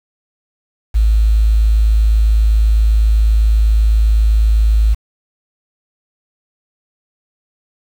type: tone with quantisation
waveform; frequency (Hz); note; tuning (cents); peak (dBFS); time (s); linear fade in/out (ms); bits
sine; 53.9; A1; -35; -8; 0.94-4.95; 20; 6
effects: none